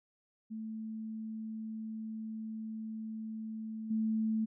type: tone with level steps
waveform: sine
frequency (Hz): 220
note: A3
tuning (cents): 0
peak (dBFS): -38 / -29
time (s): 0.5-4.46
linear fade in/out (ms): 20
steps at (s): 3.9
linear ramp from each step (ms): 10
effects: none